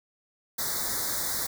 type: band-stop noise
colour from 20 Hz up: white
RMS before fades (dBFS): -30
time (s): 0.58-1.47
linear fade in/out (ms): 10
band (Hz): 2100 to 3600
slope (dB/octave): 96
effects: none